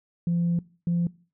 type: tone pair in turn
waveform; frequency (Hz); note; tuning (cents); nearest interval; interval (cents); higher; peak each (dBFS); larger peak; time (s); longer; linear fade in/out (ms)
sine; 171.4 / 172.03; F3 / F3; -32 / -26; unison; 6; second; -20 / -20; neither; 0.27-0.59 / 0.87-1.07; first; 2
effects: noise-tail reverb RT60 0.4 s tail -22 dB re dry + tanh soft clip ceiling -18 dBFS